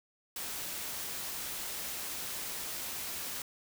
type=noise; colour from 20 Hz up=white; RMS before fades=-39 dBFS; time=0.36-3.42 s; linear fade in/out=2 ms; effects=none